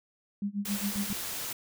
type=tone with tremolo; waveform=sine; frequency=202.4 Hz; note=G#3; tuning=44 cents flat; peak=-27 dBFS; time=0.42-1.13 s; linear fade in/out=2 ms; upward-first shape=sine; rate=7.3 Hz; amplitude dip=95%
type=noise; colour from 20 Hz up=white; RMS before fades=-36 dBFS; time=0.65-1.53 s; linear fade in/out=5 ms
type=clicks; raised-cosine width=5 ms; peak=-32 dBFS; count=2; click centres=0.96 / 1.102 s
effects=none